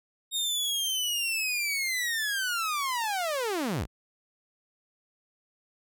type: linear sweep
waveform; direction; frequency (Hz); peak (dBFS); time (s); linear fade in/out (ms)
sawtooth; down; 3729 to 31.23; -24; 0.31-3.87; 50
effects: none